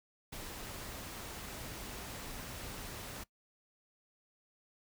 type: noise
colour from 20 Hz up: pink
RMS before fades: -45 dBFS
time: 0.32-3.24 s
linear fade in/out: 10 ms
effects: noise-tail reverb RT60 0.1 s tail -20 dB re dry